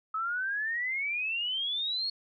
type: exponential sweep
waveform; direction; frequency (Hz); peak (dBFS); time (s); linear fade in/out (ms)
sine; up; 1278 to 4371; -29; 0.14-2.1; 5
effects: none